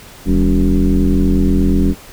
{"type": "tone with frequency modulation", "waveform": "sine", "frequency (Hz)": 108.3, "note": "A2", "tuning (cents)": -27, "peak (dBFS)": -9, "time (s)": [0.25, 1.95], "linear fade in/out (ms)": 50, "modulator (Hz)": 88.5, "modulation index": 2.4, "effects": ["pink hiss -38 dBFS RMS until 2.12 s"]}